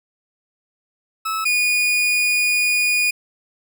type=tone pair in turn; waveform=40% pulse; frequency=1300 / 2454 Hz; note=E6 / D#7; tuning=-24 / -25 cents; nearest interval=major seventh; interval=1099 cents; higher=second; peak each=-20 / -15 dBFS; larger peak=second; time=1.25-1.45 / 1.45-3.11 s; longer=second; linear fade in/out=10 ms; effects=none